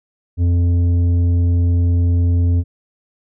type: tone with tanh clipping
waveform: sine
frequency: 87 Hz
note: F2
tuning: 6 cents flat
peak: -13 dBFS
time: 0.37-2.64 s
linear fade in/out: 50 ms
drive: 8 dB
effects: none